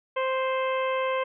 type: harmonic tone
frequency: 523.3 Hz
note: C5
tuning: in tune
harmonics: 1 / 2 / 3 / 4 / 5 / 6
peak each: -26 / -29 / -38 / -36 / -38 / -42 dBFS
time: 0.16-1.24 s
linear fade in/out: 10 ms
effects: none